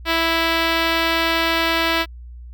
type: tone with notch filter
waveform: 5% pulse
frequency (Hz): 329.6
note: E4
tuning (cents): 0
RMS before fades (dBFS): -19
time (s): 0.05-2.06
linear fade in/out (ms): 50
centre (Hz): 9600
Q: 0.63
effects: added 60 Hz sine -34 dBFS peak until 2.53 s